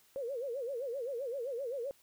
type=tone with vibrato; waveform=sine; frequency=510 Hz; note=C5; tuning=44 cents flat; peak=-35 dBFS; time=0.16-1.91 s; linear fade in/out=0 ms; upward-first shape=sine; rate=7.7 Hz; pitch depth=190 cents each way; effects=white hiss -66 dBFS RMS until 2.02 s